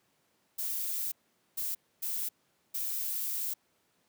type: noise bursts at uneven times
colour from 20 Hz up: violet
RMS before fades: -34 dBFS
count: 4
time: 0.58-1.12 / 1.57-1.75 / 2.02-2.29 / 2.74-3.54 s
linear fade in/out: 10 ms
effects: pink hiss -72 dBFS RMS until 4.08 s + high-pass 150 Hz 12 dB/octave